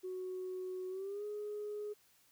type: tone with pitch glide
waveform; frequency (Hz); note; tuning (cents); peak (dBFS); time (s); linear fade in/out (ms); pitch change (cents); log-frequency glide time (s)
sine; 370 to 417.7; F#4 to G#4; 0 to +10; -38; 0.03-1.94; 20; +210; 0.89-1.24
effects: tanh soft clip ceiling -35 dBFS + white hiss -69 dBFS RMS until 2.31 s